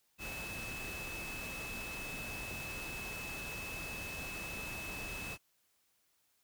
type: tone in noise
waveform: sine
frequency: 2600 Hz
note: E7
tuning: 24 cents flat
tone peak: -43 dBFS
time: 0.18-5.38 s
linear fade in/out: 50 ms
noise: pink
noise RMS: -45 dBFS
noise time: 0.18-5.38 s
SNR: -1 dB
effects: white hiss -75 dBFS RMS until 6.43 s